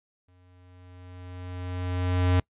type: tone with exponential growth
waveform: square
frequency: 90.3 Hz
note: F#2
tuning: 42 cents flat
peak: -19 dBFS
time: 0.28-2.4 s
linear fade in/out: 5 ms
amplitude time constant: 460 ms
effects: noise-tail reverb RT60 0.1 s tail -24 dB re dry + resampled to 8000 Hz